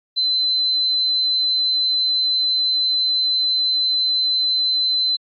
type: tone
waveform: sine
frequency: 4053 Hz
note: B7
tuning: 44 cents sharp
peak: -16 dBFS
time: 0.16-5.17 s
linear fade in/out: 20 ms
effects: AAC 64 kbps